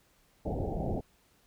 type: low-pass noise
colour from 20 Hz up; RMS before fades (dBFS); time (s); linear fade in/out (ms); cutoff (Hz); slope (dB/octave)
pink; -33; 0.45-1.01; 10; 810; 96
effects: pink hiss -67 dBFS RMS until 1.46 s